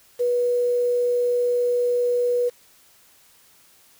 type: tone with quantisation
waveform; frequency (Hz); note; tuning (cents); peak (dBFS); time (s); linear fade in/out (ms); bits
sine; 487.4; B4; -23; -18; 0.19-2.5; 20; 7
effects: white hiss -55 dBFS RMS until 3.99 s